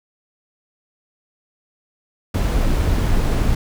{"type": "noise", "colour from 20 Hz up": "brown", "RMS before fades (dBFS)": -17, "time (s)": [2.34, 3.55], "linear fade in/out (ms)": 5, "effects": []}